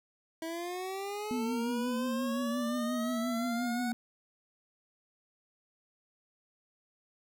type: linear sweep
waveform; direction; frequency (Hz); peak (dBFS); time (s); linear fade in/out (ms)
25% pulse; up; 322.1 to 742; -32; 0.42-3.92; 2
type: tone with vibrato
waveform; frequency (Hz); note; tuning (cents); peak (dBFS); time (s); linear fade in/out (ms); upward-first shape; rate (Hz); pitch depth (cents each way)
sine; 240; B3; -49; -31; 1.31-3.93; 0; triangle; 5.7; 87
effects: none